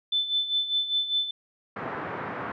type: tone with tremolo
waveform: sine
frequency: 3520 Hz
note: A7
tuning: in tune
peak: -21 dBFS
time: 0.12-1.31 s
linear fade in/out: 5 ms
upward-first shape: sine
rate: 5 Hz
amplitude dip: 70%
type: band-pass noise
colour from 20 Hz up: white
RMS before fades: -34 dBFS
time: 1.76-2.52 s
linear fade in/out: 5 ms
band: 100 to 1600 Hz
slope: 24 dB/octave
effects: none